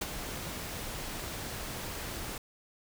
pink noise with ADSR envelope, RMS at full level -31 dBFS, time 0.01-2.38 s, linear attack 9 ms, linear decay 26 ms, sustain -8 dB, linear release 4 ms, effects none

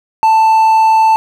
triangle tone, 884 Hz, A5, 8 cents sharp, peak -4 dBFS, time 0.23-1.16 s, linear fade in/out 0 ms, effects none

